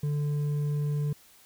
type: tone with hard clipping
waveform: sine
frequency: 146.7 Hz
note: D3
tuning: 2 cents flat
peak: -27 dBFS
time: 0.03-1.13 s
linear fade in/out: 5 ms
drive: 4 dB
effects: white hiss -57 dBFS RMS until 1.45 s